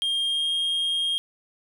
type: tone with pitch glide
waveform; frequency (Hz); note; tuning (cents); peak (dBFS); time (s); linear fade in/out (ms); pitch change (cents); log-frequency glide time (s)
triangle; 3216 to 3235; G7 to G#7; +44 to -46; -21; 0.02-1.18; 0; +10; 0.25-0.51
effects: none